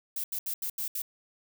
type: noise bursts at uneven times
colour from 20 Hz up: violet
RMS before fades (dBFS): -33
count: 6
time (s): 0.16-0.24 / 0.32-0.39 / 0.46-0.54 / 0.62-0.7 / 0.78-0.88 / 0.95-1.02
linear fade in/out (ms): 5
effects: none